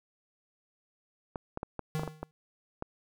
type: clicks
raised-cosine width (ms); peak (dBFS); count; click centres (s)
1; -21; 9; 1.358 / 1.574 / 1.631 / 1.793 / 1.995 / 2.034 / 2.077 / 2.23 / 2.824
type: tone with exponential decay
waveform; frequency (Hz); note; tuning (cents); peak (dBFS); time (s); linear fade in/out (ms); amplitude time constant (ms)
square; 155.56; D#3; 0; -29; 1.95-2.31; 0; 77
effects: none